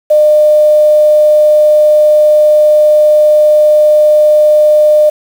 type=tone with quantisation; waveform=sine; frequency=605 Hz; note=D#5; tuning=49 cents flat; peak=-3 dBFS; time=0.1-5.1 s; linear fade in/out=10 ms; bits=5; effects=none